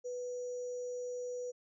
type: tone with sample-and-hold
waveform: sine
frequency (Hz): 494.4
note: B4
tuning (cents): +2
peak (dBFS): -37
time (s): 0.04-1.52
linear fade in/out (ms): 20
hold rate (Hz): 6300
effects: resampled to 22050 Hz